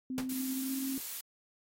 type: tone with pitch glide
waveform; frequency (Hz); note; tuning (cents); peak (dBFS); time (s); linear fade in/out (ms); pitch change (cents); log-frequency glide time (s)
sine; 258.2 to 268.1; C4 to C4; -23 to +42; -34; 0.1-0.98; 2; +65; 0.22-0.8
type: noise with exponential decay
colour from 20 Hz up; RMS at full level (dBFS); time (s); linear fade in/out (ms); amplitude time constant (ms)
pink; -35; 0.18-0.31; 0; 28
type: noise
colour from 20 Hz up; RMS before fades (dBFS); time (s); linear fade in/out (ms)
blue; -40; 0.29-1.21; 5
effects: AAC 48 kbps